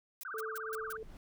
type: noise bursts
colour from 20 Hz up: blue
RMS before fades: -45 dBFS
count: 5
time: 0.21-0.925 s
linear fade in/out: 0 ms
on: 23 ms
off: 150 ms
type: tone with vibrato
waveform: sine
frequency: 1354 Hz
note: E6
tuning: 46 cents sharp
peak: -39 dBFS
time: 0.25-0.97 s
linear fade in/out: 2 ms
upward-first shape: sine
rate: 17 Hz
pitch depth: 270 cents each way
type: tone with tremolo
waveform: sine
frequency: 440 Hz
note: A4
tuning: in tune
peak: -38 dBFS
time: 0.34-1.03 s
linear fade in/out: 2 ms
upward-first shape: sine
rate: 3 Hz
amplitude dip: 50%
type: noise with exponential growth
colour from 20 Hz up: brown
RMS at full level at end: -46 dBFS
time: 0.43-1.17 s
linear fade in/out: 1 ms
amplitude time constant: 160 ms
effects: none